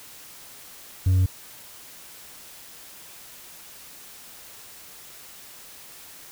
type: tone with hard clipping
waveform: triangle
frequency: 92.5 Hz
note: F#2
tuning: in tune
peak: -15 dBFS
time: 1.06-1.26 s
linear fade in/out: 5 ms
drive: 1 dB
effects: white hiss -45 dBFS RMS until 6.31 s